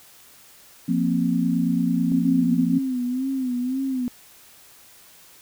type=chord; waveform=sine; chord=F suspended fourth; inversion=none; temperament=just; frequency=174.61 / 232.8 / 261.9 Hz; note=F3 / Bb3 / C4; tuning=0 / -2 / +2 cents; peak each=-23 dBFS; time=0.88-2.79 s; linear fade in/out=10 ms
type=tone with vibrato; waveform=sine; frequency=256.9 Hz; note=C4; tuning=32 cents flat; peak=-22 dBFS; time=2.12-4.08 s; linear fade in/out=0 ms; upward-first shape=sine; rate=1.9 Hz; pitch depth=86 cents each way
effects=white hiss -50 dBFS RMS until 5.41 s